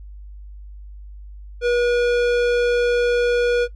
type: tone with low-pass filter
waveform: square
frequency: 482.7 Hz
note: B4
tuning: 40 cents flat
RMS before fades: -18 dBFS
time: 1.61-3.68 s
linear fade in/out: 50 ms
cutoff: 3700 Hz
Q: 0.67
effects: noise-tail reverb RT60 0.1 s tail -17 dB re dry + added 50 Hz sine -35 dBFS peak until 3.75 s